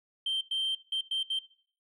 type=tone bursts at uneven times; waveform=sine; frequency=3136 Hz; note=G7; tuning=in tune; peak=-26 dBFS; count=5; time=0.26-0.41 / 0.51-0.75 / 0.92-1.01 / 1.11-1.23 / 1.3-1.39 s; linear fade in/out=5 ms; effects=noise-tail reverb RT60 0.5 s tail -19 dB re dry + tanh soft clip ceiling -26 dBFS